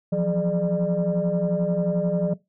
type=tone cluster; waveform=sine; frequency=169.7 / 181 / 420.5 / 599 Hz; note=F3 / F#3 / G#4 / D5; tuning=-49 / -38 / +22 / +34 cents; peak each=-25 / -22 / -30 / -24 dBFS; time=0.12-2.34 s; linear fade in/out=10 ms; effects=noise-tail reverb RT60 0.2 s tail -20 dB re dry + tanh soft clip ceiling -14 dBFS